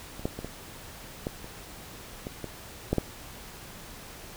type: clicks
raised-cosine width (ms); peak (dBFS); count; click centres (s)
2; -30 / -14 / -22 / -22 / -16 / -30 / -21 / -21 / -11 / -10; 10; 0.195 / 0.255 / 0.39 / 0.446 / 1.269 / 1.444 / 2.269 / 2.443 / 2.93 / 2.983
effects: pink hiss -45 dBFS RMS until 4.36 s